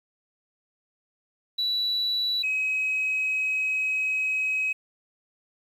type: tone pair in turn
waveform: sine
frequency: 3941 / 2543 Hz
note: B7 / D#7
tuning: -4 / +37 cents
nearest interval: minor sixth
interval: 759 cents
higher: first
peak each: -22 dBFS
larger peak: neither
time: 1.58-2.43 / 2.43-4.73 s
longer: second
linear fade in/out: 10 ms
effects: tanh soft clip ceiling -20 dBFS + 9-bit